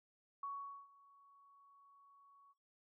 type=tone with ADSR envelope; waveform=sine; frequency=1118 Hz; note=C#6; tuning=14 cents sharp; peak=-40 dBFS; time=0.43-2.54 s; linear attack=4 ms; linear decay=440 ms; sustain=-23 dB; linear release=31 ms; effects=noise-tail reverb RT60 0.3 s tail -18 dB re dry